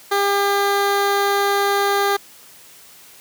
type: tone with notch filter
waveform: 15% pulse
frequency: 401.1 Hz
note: G4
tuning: 40 cents sharp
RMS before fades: -18 dBFS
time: 0.11-2.17 s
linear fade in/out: 10 ms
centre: 8000 Hz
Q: 1.9
effects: white hiss -45 dBFS RMS until 3.2 s + high-pass 100 Hz 12 dB/octave